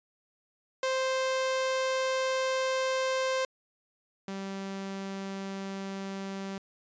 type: tone pair in turn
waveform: sawtooth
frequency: 523.3 / 194.66 Hz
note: C5 / G3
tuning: 0 / -12 cents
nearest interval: octave + perfect fourth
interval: 1712 cents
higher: first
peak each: -23 / -31 dBFS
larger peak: first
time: 0.83-3.45 / 4.28-6.58 s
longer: first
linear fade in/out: 2 ms
effects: resampled to 16000 Hz